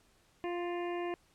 harmonic tone with a mistuned harmonic, 349.2 Hz, F4, in tune, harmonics 1 / 2 / 3 / 5 / 6 / 7 / 8, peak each -35 / -41 / -45 / -49 / -51 / -52 / -53 dBFS, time 0.44-1.14 s, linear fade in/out 0 ms, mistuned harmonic 5, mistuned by +18 cents, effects pink hiss -68 dBFS RMS until 1.34 s + low-pass 11000 Hz 12 dB/octave

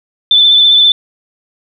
sine tone with vibrato, 3520 Hz, A7, in tune, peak -4 dBFS, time 0.31-0.92 s, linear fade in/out 2 ms, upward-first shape sine, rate 15 Hz, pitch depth 26 cents each way, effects none

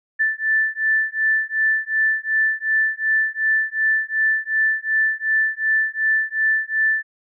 sine beating tone pair, 1760 / 1762.7 Hz, A6 / A6, 0 / +3 cents, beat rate 2.7 Hz, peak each -20 dBFS, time 0.19-7.03 s, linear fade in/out 20 ms, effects none

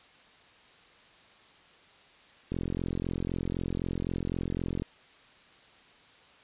click train, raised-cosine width 3 ms, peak -19 dBFS, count 102, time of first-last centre 2.52-4.821 s, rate 43.9 Hz, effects white hiss -57 dBFS RMS until 6.43 s + resampled to 8000 Hz

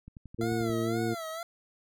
click train, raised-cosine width 5 ms, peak -33 dBFS, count 8, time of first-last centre 0.08-0.699 s, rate 11.3 Hz
harmonic tone, 113.9 Hz, A#2, 40 cents flat, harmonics 1 / 2 / 3 / 4, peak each -34 / -33 / -31 / -35 dBFS, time 0.38-1.15 s, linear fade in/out 20 ms
25% pulse tone with vibrato, 682 Hz, F5, 41 cents flat, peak -32 dBFS, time 0.41-1.43 s, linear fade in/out 2 ms, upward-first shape sine, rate 2 Hz, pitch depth 120 cents each way
effects none

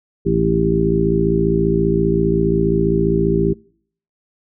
harmonic tone with a mistuned harmonic, 55 Hz, A1, in tune, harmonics 1 / 2 / 3 / 4 / 5 / 6 / 7, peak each -24 / -27 / -19 / -23 / -27 / -21 / -18 dBFS, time 0.25-3.54 s, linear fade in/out 20 ms, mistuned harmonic 7, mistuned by +47 cents, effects noise-tail reverb RT60 0.6 s tail -26 dB re dry

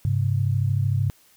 sine tone pair together, 101.1 / 134.33 Hz, G#2 / C3, -46 / +46 cents, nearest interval perfect fourth, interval 492 cents, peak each -21 / -23 dBFS, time 0.05-1.1 s, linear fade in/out 0 ms, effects white hiss -57 dBFS RMS until 1.36 s

